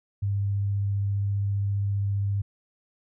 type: tone with vibrato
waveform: sine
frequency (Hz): 100.1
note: G2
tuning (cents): +37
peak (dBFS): -23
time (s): 0.22-2.42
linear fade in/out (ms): 10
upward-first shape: sine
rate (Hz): 15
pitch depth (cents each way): 8
effects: none